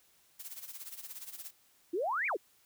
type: noise with tremolo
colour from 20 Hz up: blue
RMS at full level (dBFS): -43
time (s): 0.39-1.51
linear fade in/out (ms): 10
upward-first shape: sine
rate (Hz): 17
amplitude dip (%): 75
type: exponential two-way sweep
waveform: sine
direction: up then down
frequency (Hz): 315.3 to 2485 to 315.3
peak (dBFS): -30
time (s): 1.93-2.37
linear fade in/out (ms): 10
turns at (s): 2.27
effects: white hiss -67 dBFS RMS until 2.65 s